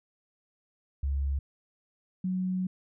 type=tone pair in turn; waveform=sine; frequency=69.3 / 185.01 Hz; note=C#2 / F#3; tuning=0 / 0 cents; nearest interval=octave + perfect fourth; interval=1700 cents; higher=second; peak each=-26 / -27 dBFS; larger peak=first; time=1.03-1.39 / 2.24-2.67 s; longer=second; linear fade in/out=5 ms; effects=none